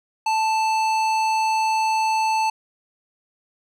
triangle tone with hard clipping, 880 Hz, A5, in tune, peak -20 dBFS, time 0.26-2.5 s, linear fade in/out 5 ms, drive 18 dB, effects none

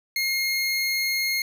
25% pulse tone, 2144 Hz, C7, 42 cents sharp, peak -19 dBFS, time 0.16-1.42 s, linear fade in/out 2 ms, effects none

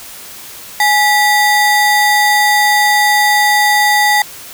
square ring-modulated tone, 1396.9 Hz, F6, in tune, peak -6 dBFS, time 0.8-4.22 s, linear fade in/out 2 ms, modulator 562 Hz, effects white hiss -32 dBFS RMS until 4.53 s

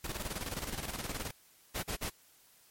pink noise with tremolo, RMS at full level -37 dBFS, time 0.04-1.31 s, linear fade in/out 5 ms, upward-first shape square, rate 19 Hz, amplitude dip 60%
pink noise bursts, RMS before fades -36 dBFS, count 3, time 1.74-2.102 s, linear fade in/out 20 ms, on 94 ms, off 40 ms
effects white hiss -63 dBFS RMS until 2.7 s + MP3 64 kbps

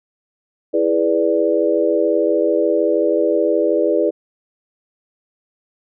sine chord, E dominant seventh, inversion none, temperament equal, 329.6 / 415.3 / 493.9 / 587.3 Hz, E4 / G#4 / B4 / D5, 0 / 0 / 0 / 0 cents, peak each -19 dBFS, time 0.73-4.11 s, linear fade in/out 20 ms, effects none

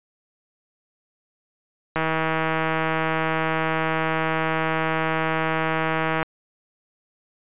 click train, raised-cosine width 0.5 ms, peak -8 dBFS, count 684, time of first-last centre 1.96-6.229 s, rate 160 Hz, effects resampled to 8000 Hz

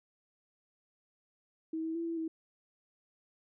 sine tone with pitch steps, 321 / 323.3 / 334.5 / 332.4 / 322.7 Hz, E4 / E4 / E4 / E4 / E4, -46 / -34 / +25 / +15 / -37 cents, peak -33 dBFS, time 1.73-2.28 s, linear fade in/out 5 ms, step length 110 ms, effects none

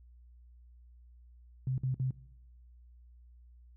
sine tone bursts, 130 Hz, C3, 11 cents flat, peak -29 dBFS, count 3, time 1.67-2.108 s, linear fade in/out 2 ms, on 110 ms, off 54 ms, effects noise-tail reverb RT60 1.0 s tail -21 dB re dry + added 60 Hz sine -54 dBFS peak until 3.76 s

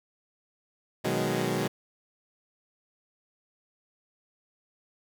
15% pulse chord, G# minor seventh, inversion first, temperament equal, 123.47 / 155.56 / 185 / 207.7 Hz, B2 / D#3 / F#3 / G#3, 0 / 0 / 0 / 0 cents, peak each -26 dBFS, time 1.04-1.68 s, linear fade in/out 10 ms, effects none

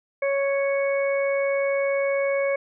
harmonic tone, 554.4 Hz, C#5, in tune, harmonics 1 / 2 / 3 / 4, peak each -21 / -35 / -36 / -30 dBFS, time 0.22-2.56 s, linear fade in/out 5 ms, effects none

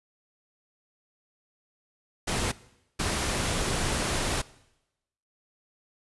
pink noise bursts at uneven times, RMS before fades -28 dBFS, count 2, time 2.27-2.52 / 2.99-4.42 s, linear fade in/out 10 ms, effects noise-tail reverb RT60 0.9 s tail -20 dB re dry + resampled to 24000 Hz

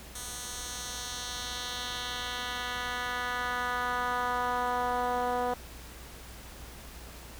10% pulse tone with band-pass filter sweep, 246.3 Hz, B3, 5 cents flat, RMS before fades -33 dBFS, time 0.15-5.54 s, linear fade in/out 5 ms, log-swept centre 8600 to 620 Hz, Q 1.3, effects added 60 Hz sine -48 dBFS peak until 7.39 s + pink hiss -48 dBFS RMS until 7.39 s

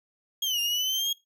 35% pulse linear two-way sweep, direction down then up, 3291 to 2794 to 3291 Hz, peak -23 dBFS, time 0.42-1.13 s, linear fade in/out 5 ms, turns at 0.6 s, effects noise-tail reverb RT60 0.2 s tail -20 dB re dry

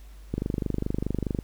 click train, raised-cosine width 3 ms, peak -14 dBFS, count 27, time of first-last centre 0.34-1.388 s, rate 24.8 Hz, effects added 50 Hz sine -43 dBFS peak until 1.43 s + pink hiss -58 dBFS RMS until 1.43 s

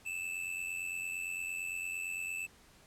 square tone with amplitude modulation, 2633 Hz, E7, 3 cents flat, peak -34 dBFS, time 0.05-2.47 s, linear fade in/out 20 ms, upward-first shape sine, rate 88.8 Hz, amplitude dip 65%, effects pink hiss -61 dBFS RMS until 2.86 s + low-pass 12000 Hz 12 dB/octave

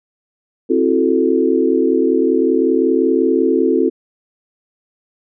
sine chord, F# half-diminished seventh, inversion second, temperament equal with one note detuned, 264.4 / 329.6 / 370 / 440 Hz, C4 / E4 / F#4 / A4, +18 / 0 / 0 / 0 cents, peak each -17 dBFS, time 0.69-3.9 s, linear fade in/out 20 ms, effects none

